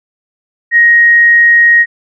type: tone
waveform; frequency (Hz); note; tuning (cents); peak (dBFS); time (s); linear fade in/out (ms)
sine; 1878; A#6; +12; -3; 0.71-1.86; 50
effects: none